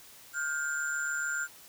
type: tone cluster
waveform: sine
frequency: 1415 / 1562 / 7230 Hz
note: F6 / G6 / A8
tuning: +22 / -7 / +46 cents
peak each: -32 / -35 / -38 dBFS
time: 0.33-1.48 s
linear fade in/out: 50 ms
effects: white hiss -53 dBFS RMS until 1.68 s